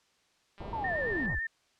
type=click train; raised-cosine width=0.3 ms; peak=-38 dBFS; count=137; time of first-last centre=0.58-1.26 s; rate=200 Hz
type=low-pass noise; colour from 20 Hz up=pink; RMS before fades=-41 dBFS; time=0.6-1.35 s; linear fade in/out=5 ms; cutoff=1100 Hz; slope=48 dB/octave
type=linear sweep; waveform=sine; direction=down; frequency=940 to 32.7 Hz; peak=-32 dBFS; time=0.73-1.39 s; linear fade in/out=0 ms
type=tone with vibrato; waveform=sine; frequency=1798 Hz; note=A6; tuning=37 cents sharp; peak=-31 dBFS; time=0.84-1.47 s; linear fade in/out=5 ms; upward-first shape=triangle; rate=8.9 Hz; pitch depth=52 cents each way
effects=white hiss -69 dBFS RMS until 1.79 s + low-pass 6000 Hz 12 dB/octave